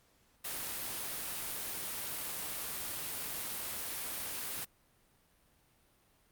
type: noise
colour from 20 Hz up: white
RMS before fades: -39 dBFS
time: 0.44-4.65 s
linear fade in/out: 10 ms
effects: pink hiss -69 dBFS RMS until 6.31 s + Opus 48 kbps